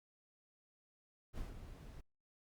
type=noise with ADSR envelope; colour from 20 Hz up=brown; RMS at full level=-43 dBFS; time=1.33-2.01 s; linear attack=46 ms; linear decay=150 ms; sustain=-8 dB; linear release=9 ms; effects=Opus 48 kbps